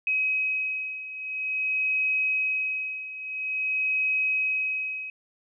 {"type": "beating tone pair", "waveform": "sine", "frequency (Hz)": [2539, 2539.49], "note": ["D#7", "D#7"], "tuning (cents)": [34, 35], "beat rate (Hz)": 0.49, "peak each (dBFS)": [-30, -26], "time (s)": [0.07, 5.1], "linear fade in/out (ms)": 2, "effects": []}